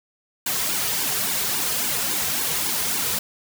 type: noise with flanger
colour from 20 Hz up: white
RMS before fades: -24 dBFS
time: 0.46-3.19 s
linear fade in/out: 5 ms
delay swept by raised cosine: 1.5 to 3.6 ms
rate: 3.6 Hz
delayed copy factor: -0.9
effects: none